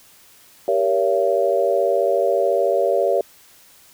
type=chord; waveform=sine; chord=G diminished seventh; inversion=none; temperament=just; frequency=392 / 470.4 / 564.5 / 677.4 Hz; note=G4 / Bb4 / Db5 / Fb5; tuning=0 / +16 / +31 / +47 cents; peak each=-22 / -22 / -19 / -22 dBFS; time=0.68-3.21 s; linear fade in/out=2 ms; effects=white hiss -50 dBFS RMS until 3.93 s